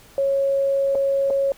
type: tone with dropouts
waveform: sine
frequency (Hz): 550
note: C#5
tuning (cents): -14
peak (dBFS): -17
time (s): 0.18-1.52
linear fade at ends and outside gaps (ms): 1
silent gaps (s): 0.95-0.954 / 1.302-1.306
effects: pink hiss -49 dBFS RMS until 1.57 s